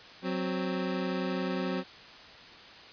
25% pulse tone pair together, 184.8 / 261.6 Hz, F#3 / C4, -2 / 0 cents, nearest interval tritone, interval 602 cents, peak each -28 / -30 dBFS, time 0.22-1.84 s, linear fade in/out 50 ms, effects white hiss -49 dBFS RMS until 2.92 s + resampled to 11025 Hz

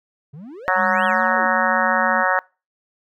triangle exponential two-way sweep, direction up then down, 131.9 to 3385 to 254.6 Hz, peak -32 dBFS, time 0.33-1.47 s, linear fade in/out 10 ms, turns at 1.05 s
harmonic tone, 185 Hz, F#3, in tune, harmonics 3 / 4 / 5 / 6 / 7 / 8 / 9 / 10, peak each -24 / -24 / -24 / -24 / -24 / -24 / -24 / -24 dBFS, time 0.68-2.39 s, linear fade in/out 0 ms
sine tone with pitch glide, 204.3 to 226.7 Hz, G#3 to A#3, -28 to -48 cents, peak -27 dBFS, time 0.75-2.25 s, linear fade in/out 50 ms, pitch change +180 cents, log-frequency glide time 1.05-1.22 s
effects noise-tail reverb RT60 0.3 s tail -24 dB re dry

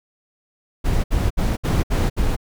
brown noise bursts, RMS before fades -18 dBFS, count 6, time 0.84-2.365 s, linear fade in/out 20 ms, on 200 ms, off 65 ms, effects none

